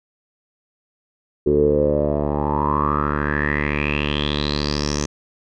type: tone with low-pass filter sweep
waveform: 10% pulse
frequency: 73.5 Hz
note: D2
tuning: 2 cents sharp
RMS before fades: -20 dBFS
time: 1.46-5.06 s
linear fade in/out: 10 ms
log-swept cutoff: 390 to 6300 Hz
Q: 8.3
effects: none